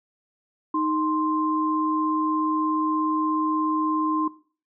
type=tone pair together; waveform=sine; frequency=311.1 / 1047.2 Hz; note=D#4 / C6; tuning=0 / +1 cents; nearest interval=octave + major sixth; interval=2101 cents; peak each=-24 dBFS; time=0.74-4.28 s; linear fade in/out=5 ms; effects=noise-tail reverb RT60 0.4 s tail -17 dB re dry